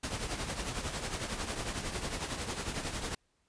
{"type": "noise with tremolo", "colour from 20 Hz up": "pink", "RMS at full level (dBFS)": -34, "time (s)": [0.03, 3.15], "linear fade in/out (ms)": 5, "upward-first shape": "triangle", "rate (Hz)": 11, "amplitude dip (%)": 65, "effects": ["pink hiss -75 dBFS RMS until 3.48 s", "resampled to 22050 Hz"]}